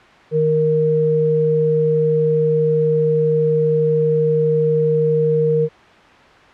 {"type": "tone pair together", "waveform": "sine", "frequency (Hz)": [155.43, 466.2], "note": ["D#3", "A#4"], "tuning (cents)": [-1, 0], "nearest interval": "octave + perfect fifth", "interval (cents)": 1901, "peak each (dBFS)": [-19, -14], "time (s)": [0.31, 5.69], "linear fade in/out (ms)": 50, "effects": ["white hiss -44 dBFS RMS until 6.53 s", "low-pass 2000 Hz 12 dB/octave"]}